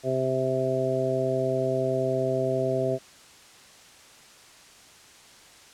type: harmonic tone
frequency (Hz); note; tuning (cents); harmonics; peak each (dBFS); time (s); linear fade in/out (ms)
130.7; C3; -1; 1 / 2 / 3 / 4 / 5; -31 / -33 / -28 / -31 / -27; 0.03-2.99; 50
effects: white hiss -51 dBFS RMS until 5.73 s + low-pass 8000 Hz 12 dB/octave